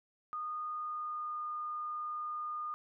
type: tone with pitch glide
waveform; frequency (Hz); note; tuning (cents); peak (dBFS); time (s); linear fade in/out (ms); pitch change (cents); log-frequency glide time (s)
sine; 1229 to 1219.8; D#6 to D#6; -22 to -35; -36; 0.33-2.74; 0; -13; 0.68-1.44
effects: none